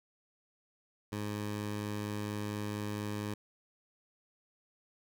15% pulse tone, 104.3 Hz, G#2, 8 cents sharp, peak -29 dBFS, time 1.12-3.34 s, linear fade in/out 5 ms, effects none

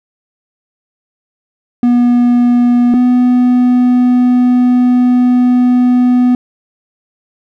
triangle tone pair in turn, 242.6 / 248 Hz, B3 / B3, -31 / +7 cents, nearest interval unison, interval 38 cents, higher second, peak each -4 dBFS, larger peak neither, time 1.83-2.94 / 2.94-6.35 s, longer second, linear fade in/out 2 ms, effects none

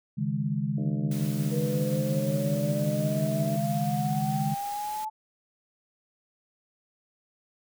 sine chord, C# suspended second, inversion none, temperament equal with one note detuned, 138.59 / 155.56 / 206.6 Hz, C#3 / D#3 / G#3, 0 / 0 / -9 cents, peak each -30 dBFS, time 0.17-4.55 s, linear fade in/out 20 ms
harmonic tone, 75 Hz, D2, 37 cents sharp, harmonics 2 / 3 / 4 / 5 / 6 / 7 / 8 / 9, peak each -37 / -48 / -37 / -47 / -46 / -50 / -49 / -51 dBFS, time 0.77-3.57 s, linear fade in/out 10 ms
white noise, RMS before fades -43 dBFS, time 1.11-5.05 s, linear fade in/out 5 ms
sine exponential sweep, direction up, 478.5 to 872 Hz, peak -30 dBFS, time 1.51-5.1 s, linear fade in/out 20 ms
effects none

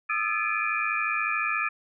sine tone cluster, 1229 / 1323 / 1725 / 2357 / 2468 Hz, D#6 / E6 / A6 / D7 / D#7, -22 / +6 / -35 / +6 / -15 cents, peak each -31 dBFS, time 0.09-1.69 s, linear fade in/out 10 ms, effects none

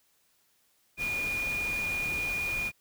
sine tone in noise, 2436 Hz, D#7, 37 cents flat, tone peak -29 dBFS, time 0.97-2.72 s, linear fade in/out 50 ms, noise pink, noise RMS -40 dBFS, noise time 0.97-2.72 s, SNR +8 dB, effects white hiss -69 dBFS RMS until 2.8 s

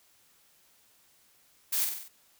blue noise with echo, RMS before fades -29 dBFS, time 1.72-1.85 s, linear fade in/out 10 ms, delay 47 ms, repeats 5, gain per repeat -4 dB, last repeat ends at 2.085 s, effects white hiss -64 dBFS RMS until 2.39 s

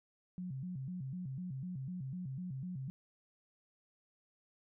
sine tone with vibrato, 155.2 Hz, D#3, 4 cents flat, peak -39 dBFS, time 0.38-2.9 s, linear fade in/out 0 ms, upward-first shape square, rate 4 Hz, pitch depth 270 cents each way, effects none

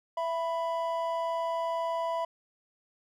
triangle tone pair together, 665.9 / 987.8 Hz, E5 / B5, +17 / 0 cents, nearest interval perfect fifth, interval 683 cents, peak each -29 / -30 dBFS, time 0.17-2.25 s, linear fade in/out 5 ms, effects none

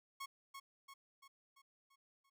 sawtooth tone with echo, 1096 Hz, C#6, 20 cents flat, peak -40 dBFS, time 0.2-0.26 s, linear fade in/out 10 ms, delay 340 ms, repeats 6, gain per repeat -5 dB, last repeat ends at 2.3 s, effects none

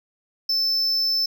triangle tone, 5280 Hz, E8, 2 cents sharp, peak -18 dBFS, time 0.49-1.26 s, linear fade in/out 5 ms, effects none

